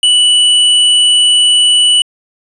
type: tone with tanh clipping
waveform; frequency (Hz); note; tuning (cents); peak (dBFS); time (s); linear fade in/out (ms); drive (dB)
sine; 2960; F#7; 0; -7; 0.03-2.02; 2; 16
effects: resampled to 24000 Hz